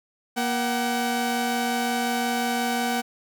sawtooth tone pair together, 237.1 / 756.9 Hz, A#3 / F#5, +30 / +39 cents, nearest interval octave + minor sixth, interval 2009 cents, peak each -22 / -22 dBFS, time 0.36-3.02 s, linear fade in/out 20 ms, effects none

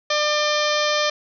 harmonic tone with a mistuned harmonic, 598 Hz, D5, 31 cents sharp, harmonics 1 / 2 / 3 / 4 / 5 / 6 / 7 / 8 / 9 / 10, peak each -22 / -25 / -27 / -28 / -29 / -30 / -30 / -31 / -32 / -32 dBFS, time 0.1-1.1 s, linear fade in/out 5 ms, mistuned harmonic 5, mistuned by +89 cents, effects none

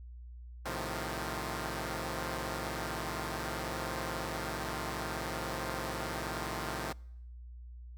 5% pulse chord, F dominant seventh, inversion first, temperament equal, 110 / 130.81 / 155.56 / 174.61 Hz, A2 / C3 / Eb3 / F3, 0 / 0 / 0 / 0 cents, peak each -30 / -30 / -30 / -30 dBFS, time 0.65-6.93 s, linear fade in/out 10 ms, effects noise-tail reverb RT60 0.8 s tail -26 dB re dry + added 60 Hz sine -45 dBFS peak until 7.97 s

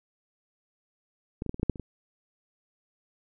clicks, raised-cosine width 3 ms, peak -19 / -24 / -15 / -24 / -23 / -12 / -10 / -28 / -24 dBFS, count 9, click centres 1.421 / 1.463 / 1.494 / 1.544 / 1.597 / 1.631 / 1.697 / 1.758 / 1.797 s, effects none

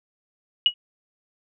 sine tone with exponential decay, 2908 Hz, F#7, 31 cents flat, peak -9 dBFS, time 0.66-0.74 s, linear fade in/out 1 ms, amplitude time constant 16 ms, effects none

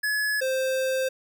square tone pair in turn, 1700 / 523.8 Hz, G#6 / C5, +40 / +2 cents, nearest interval octave + minor sixth, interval 2038 cents, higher first, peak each -24 dBFS, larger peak neither, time 0.03-0.41 / 0.41-1.09 s, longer second, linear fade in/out 10 ms, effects 11-bit

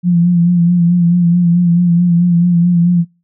sine tone with vibrato, 173.6 Hz, F3, 10 cents flat, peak -7 dBFS, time 0.03-3.05 s, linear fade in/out 50 ms, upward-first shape sine, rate 4.6 Hz, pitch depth 41 cents each way, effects noise-tail reverb RT60 0.3 s tail -23 dB re dry

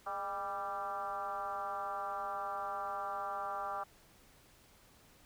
sine tone with frequency modulation, 987.8 Hz, B5, in tune, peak -36 dBFS, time 0.06-3.84 s, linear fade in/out 10 ms, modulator 191 Hz, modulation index 1.9, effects pink hiss -63 dBFS RMS until 5.25 s

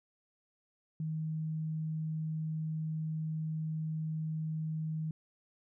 sine tone, 157.5 Hz, D#3, 21 cents sharp, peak -33 dBFS, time 1-5.11 s, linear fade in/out 2 ms, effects none

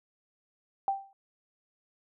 sine tone with exponential decay, 784 Hz, G5, in tune, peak -22 dBFS, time 0.88-1.13 s, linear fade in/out 1 ms, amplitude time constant 53 ms, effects none

